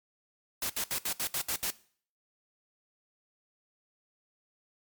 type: noise bursts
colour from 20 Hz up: white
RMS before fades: -32 dBFS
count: 8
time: 0.62-1.704 s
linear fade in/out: 2 ms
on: 76 ms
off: 68 ms
effects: noise-tail reverb RT60 0.5 s tail -19 dB re dry + MP3 96 kbps